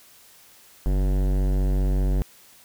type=tone with hard clipping; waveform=sine; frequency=47.54 Hz; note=F#1; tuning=48 cents sharp; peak=-21 dBFS; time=0.86-2.22 s; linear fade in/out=0 ms; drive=18 dB; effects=white hiss -52 dBFS RMS until 2.64 s